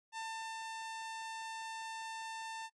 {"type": "tone with ADSR envelope", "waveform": "sawtooth", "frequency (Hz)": 895, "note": "A5", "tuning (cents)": 29, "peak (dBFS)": -36, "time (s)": [0.12, 2.7], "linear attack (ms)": 54, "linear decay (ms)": 410, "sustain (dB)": -2, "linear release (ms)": 52, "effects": ["noise-tail reverb RT60 0.1 s tail -24 dB re dry", "resampled to 22050 Hz"]}